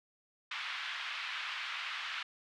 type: band-pass noise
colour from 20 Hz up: white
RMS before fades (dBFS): -40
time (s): 0.51-2.23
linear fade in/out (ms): 5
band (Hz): 1100 to 3300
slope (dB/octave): 24
effects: none